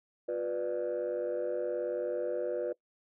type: chord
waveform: sine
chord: B diminished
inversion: second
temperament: just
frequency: 355.6 / 493.9 / 592.7 Hz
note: F4 / B4 / D5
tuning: +31 / 0 / +16 cents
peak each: -35 / -32 / -34 dBFS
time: 0.28-2.73 s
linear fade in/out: 10 ms
effects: noise-tail reverb RT60 0.1 s tail -22 dB re dry + tanh soft clip ceiling -26 dBFS